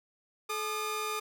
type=tone pair together; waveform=sawtooth; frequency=430.2 / 1215 Hz; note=A4 / D#6; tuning=-39 / -42 cents; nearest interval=octave + tritone; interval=1797 cents; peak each=-33 / -30 dBFS; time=0.49-1.2 s; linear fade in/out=10 ms; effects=none